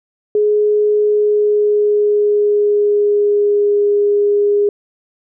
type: tone with pitch glide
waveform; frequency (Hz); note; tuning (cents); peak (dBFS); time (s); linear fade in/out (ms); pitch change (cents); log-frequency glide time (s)
sine; 419.6 to 410; G#4 to G#4; +18 to -22; -10; 0.35-4.69; 2; -40; 0.98-3.88
effects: none